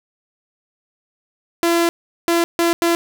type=tone bursts at uneven times; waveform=sawtooth; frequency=339.1 Hz; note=E4; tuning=49 cents sharp; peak=-10 dBFS; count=4; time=1.63-1.89 / 2.28-2.44 / 2.59-2.73 / 2.82-2.95 s; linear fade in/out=0 ms; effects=none